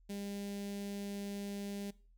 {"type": "tone with notch filter", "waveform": "sawtooth", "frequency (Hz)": 201, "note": "G3", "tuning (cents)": 44, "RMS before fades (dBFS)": -42, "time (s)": [0.09, 1.91], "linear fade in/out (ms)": 10, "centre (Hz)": 1200, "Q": 0.59, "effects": ["noise-tail reverb RT60 0.4 s tail -21 dB re dry", "added 41 Hz sine -61 dBFS peak until 2.17 s"]}